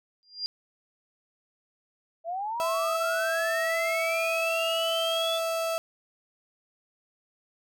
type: tone with exponential growth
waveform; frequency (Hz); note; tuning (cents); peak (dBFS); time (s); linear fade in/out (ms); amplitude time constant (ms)
sine; 4800; D8; +37; -25; 0.23-0.46; 0; 48
type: linear sweep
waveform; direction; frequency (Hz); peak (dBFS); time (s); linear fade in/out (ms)
sine; up; 646 to 3479; -29; 2.24-5.4; 50
type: tone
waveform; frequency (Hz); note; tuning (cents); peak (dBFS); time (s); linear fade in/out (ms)
35% pulse; 658; E5; -3; -25; 2.6-5.78; 0
effects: none